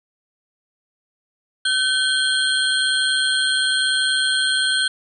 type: tone cluster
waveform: sine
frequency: 1524 / 3180 / 3321 / 4208 / 8670 Hz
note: G6 / G7 / G#7 / C8 / C#9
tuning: -49 / +24 / -1 / +9 / -39 cents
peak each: -20 / -23 / -25 / -24 / -28 dBFS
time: 1.65-4.88 s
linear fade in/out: 5 ms
effects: none